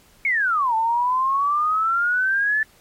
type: exponential two-way sweep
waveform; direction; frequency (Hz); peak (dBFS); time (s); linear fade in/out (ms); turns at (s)
sine; down then up; 2246 to 880 to 1761; -17; 0.25-2.63; 2; 0.75
effects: pink hiss -54 dBFS RMS until 2.8 s + MP3 64 kbps